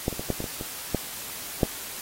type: clicks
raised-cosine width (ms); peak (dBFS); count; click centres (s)
2; -10 / -22 / -18 / -11 / -18 / -20 / -21 / -10 / -6; 9; 0.081 / 0.127 / 0.195 / 0.303 / 0.404 / 0.442 / 0.611 / 0.947 / 1.632
effects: white hiss -37 dBFS RMS until 2.01 s + AAC 48 kbps